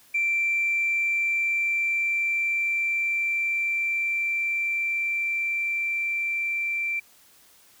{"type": "tone with level ramp", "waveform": "sine", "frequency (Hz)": 2349, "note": "D7", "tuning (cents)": 0, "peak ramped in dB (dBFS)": [-20, -24], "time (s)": [0.14, 7], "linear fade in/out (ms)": 10, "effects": ["tanh soft clip ceiling -17 dBFS", "white hiss -56 dBFS RMS until 7.8 s"]}